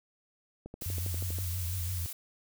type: click train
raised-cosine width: 2 ms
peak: -29 dBFS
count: 10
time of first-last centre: 0.66-1.386 s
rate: 12.4 Hz
type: noise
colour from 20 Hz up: blue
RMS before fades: -40 dBFS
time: 0.81-2.13 s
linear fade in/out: 5 ms
type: tone with vibrato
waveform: sine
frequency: 89 Hz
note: F2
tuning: 33 cents sharp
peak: -32 dBFS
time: 0.86-2.06 s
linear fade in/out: 0 ms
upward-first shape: triangle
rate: 5.9 Hz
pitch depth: 110 cents each way
effects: none